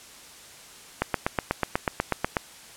click train, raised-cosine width 0.5 ms, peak -7 dBFS, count 12, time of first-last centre 1.02-2.368 s, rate 8.16 Hz, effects white hiss -47 dBFS RMS until 2.76 s + low-pass 10000 Hz 12 dB/octave

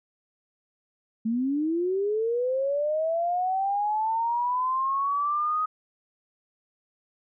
sine linear sweep, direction up, 216.8 to 1260 Hz, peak -23 dBFS, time 1.25-5.66 s, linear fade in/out 10 ms, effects none

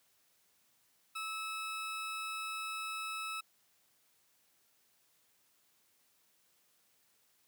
20% pulse tone, 1300 Hz, E6, 24 cents flat, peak -33 dBFS, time 1.15-3.41 s, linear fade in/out 10 ms, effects white hiss -72 dBFS RMS until 7.47 s + high-pass 80 Hz 12 dB/octave

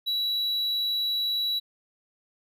triangle tone, 3917 Hz, B7, 15 cents flat, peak -23 dBFS, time 0.06-1.6 s, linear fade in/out 20 ms, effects none

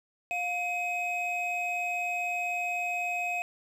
triangle tone pair together, 708.8 / 2536 Hz, F5 / D#7, +25 / +32 cents, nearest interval octave + minor seventh, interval 2207 cents, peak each -31 / -29 dBFS, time 0.31-3.42 s, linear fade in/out 0 ms, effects none

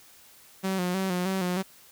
sawtooth tone with vibrato, 185 Hz, F#3, in tune, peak -22 dBFS, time 0.63-1.63 s, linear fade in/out 20 ms, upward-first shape square, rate 3.2 Hz, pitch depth 53 cents each way, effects white hiss -54 dBFS RMS until 1.91 s

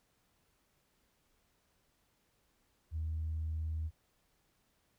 sine tone, 79.3 Hz, D#2, 33 cents sharp, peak -33 dBFS, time 2.91-3.91 s, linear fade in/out 50 ms, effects tanh soft clip ceiling -30 dBFS + pink hiss -75 dBFS RMS until 4.98 s

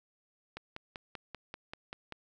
click train, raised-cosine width 0.3 ms, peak -25 dBFS, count 9, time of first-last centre 0.57-2.123 s, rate 5.15 Hz, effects none

